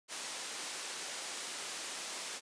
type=band-pass noise; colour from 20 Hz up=white; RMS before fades=-42 dBFS; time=0.08-2.41 s; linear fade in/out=50 ms; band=300 to 9000 Hz; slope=12 dB/octave; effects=resampled to 22050 Hz